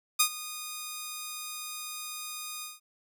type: tone with ADSR envelope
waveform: 5% pulse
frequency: 1232 Hz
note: D#6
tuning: 17 cents flat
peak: -7 dBFS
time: 0.19-2.8 s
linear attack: 13 ms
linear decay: 82 ms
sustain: -18 dB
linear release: 170 ms
effects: none

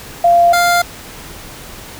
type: tone pair in turn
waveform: sine / 25% pulse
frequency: 691 / 698.6 Hz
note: F5 / F5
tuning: -19 / 0 cents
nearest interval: unison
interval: 19 cents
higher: second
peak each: -6 dBFS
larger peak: neither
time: 0.24-0.53 / 0.53-0.82 s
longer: neither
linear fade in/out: 5 ms
effects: pink hiss -33 dBFS RMS until 1.99 s

